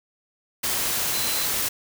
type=tone in noise; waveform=sine; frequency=4055 Hz; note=B7; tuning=45 cents sharp; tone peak=-31 dBFS; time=1.13-1.46 s; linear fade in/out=10 ms; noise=white; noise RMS=-25 dBFS; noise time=0.63-1.69 s; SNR=-9 dB; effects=none